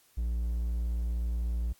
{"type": "tone", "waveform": "triangle", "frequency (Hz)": 58.27, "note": "A#1", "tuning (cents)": 0, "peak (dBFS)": -26, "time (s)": [0.17, 1.73], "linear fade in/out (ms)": 10, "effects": ["white hiss -64 dBFS RMS until 1.79 s", "AAC 64 kbps"]}